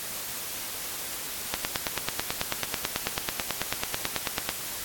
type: click train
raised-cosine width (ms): 0.2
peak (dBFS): -8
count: 28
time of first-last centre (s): 1.54-4.491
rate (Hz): 9.15
effects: white hiss -35 dBFS RMS until 4.84 s + AAC 64 kbps